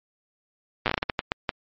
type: slowing click train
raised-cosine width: 0.3 ms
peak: -6 dBFS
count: 12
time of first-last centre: 0.86-1.492 s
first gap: 8 ms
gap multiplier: 1.36
effects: low-pass 4000 Hz 12 dB/octave + MP3 32 kbps